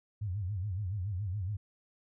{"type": "tone with vibrato", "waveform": "sine", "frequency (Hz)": 97.1, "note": "G2", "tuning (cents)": -16, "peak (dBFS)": -32, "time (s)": [0.21, 1.57], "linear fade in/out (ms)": 10, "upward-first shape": "sine", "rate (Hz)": 7.1, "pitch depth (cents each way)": 180, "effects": []}